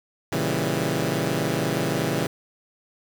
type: chord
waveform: 15% pulse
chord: A# diminished seventh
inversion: none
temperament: equal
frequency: 116.54 / 138.59 / 164.81 / 196 Hz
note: A#2 / C#3 / E3 / G3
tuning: 0 / 0 / 0 / 0 cents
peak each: -23 / -21 / -20 / -23 dBFS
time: 0.32-2.27 s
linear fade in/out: 5 ms
effects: 7-bit